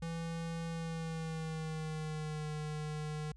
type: tone with pitch glide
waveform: square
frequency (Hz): 165.9 to 152.13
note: E3 to D#3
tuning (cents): +11 to -39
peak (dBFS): -38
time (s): 0.02-3.32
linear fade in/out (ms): 5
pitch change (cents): -150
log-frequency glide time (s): 0.68-2.48
effects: added 56 Hz sine -53 dBFS peak until 3.36 s + resampled to 22050 Hz